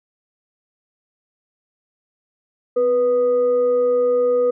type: tone with frequency modulation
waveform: sine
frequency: 490.7 Hz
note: B4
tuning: 11 cents flat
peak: -14 dBFS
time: 2.76-4.51 s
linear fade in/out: 10 ms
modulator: 747 Hz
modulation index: 0.25
effects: none